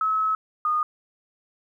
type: tone pair in turn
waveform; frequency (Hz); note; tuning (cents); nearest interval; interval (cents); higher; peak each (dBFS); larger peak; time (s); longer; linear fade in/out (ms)
sine; 1290 / 1228.2; E6 / D#6; -38 / -23; minor second; 85; first; -20; neither; 0.01-0.35 / 0.65-0.83; first; 2
effects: 10-bit